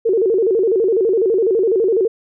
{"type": "tone with vibrato", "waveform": "sine", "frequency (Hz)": 414, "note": "G#4", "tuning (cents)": -5, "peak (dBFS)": -12, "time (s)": [0.05, 2.08], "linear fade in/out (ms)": 10, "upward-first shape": "square", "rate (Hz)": 12, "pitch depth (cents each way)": 170, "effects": []}